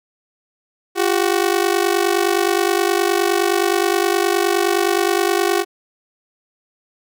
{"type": "ring-modulated tone", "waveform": "sawtooth", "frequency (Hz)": 373.2, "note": "F#4", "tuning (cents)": 15, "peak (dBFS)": -8, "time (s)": [0.95, 5.65], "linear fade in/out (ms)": 50, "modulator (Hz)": 24.8, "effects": []}